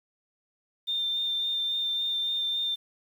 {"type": "tone with vibrato", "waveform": "sine", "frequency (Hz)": 3601, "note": "A7", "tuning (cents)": 39, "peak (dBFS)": -26, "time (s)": [0.87, 2.76], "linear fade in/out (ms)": 20, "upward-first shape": "sine", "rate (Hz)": 3.6, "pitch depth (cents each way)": 13, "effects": ["9-bit"]}